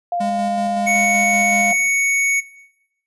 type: tone with vibrato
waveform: sine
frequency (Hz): 698.5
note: F5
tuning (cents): 0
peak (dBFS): -18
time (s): 0.12-1.73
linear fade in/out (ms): 2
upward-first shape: sine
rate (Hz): 12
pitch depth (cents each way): 8
type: tone with tremolo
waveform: square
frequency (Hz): 204.5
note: G#3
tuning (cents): -26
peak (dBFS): -23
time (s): 0.2-1.72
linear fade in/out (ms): 10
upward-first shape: square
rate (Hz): 5.3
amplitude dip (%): 25
type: tone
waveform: square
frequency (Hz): 2225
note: C#7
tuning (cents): +6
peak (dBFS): -16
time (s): 0.86-2.41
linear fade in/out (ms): 20
effects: noise-tail reverb RT60 0.8 s tail -17 dB re dry + resampled to 24000 Hz